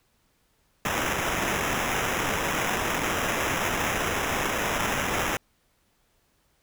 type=noise with sample-and-hold; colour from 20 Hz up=white; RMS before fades=-27 dBFS; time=0.85-5.37 s; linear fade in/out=2 ms; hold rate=4410 Hz; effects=pink hiss -68 dBFS RMS until 6.62 s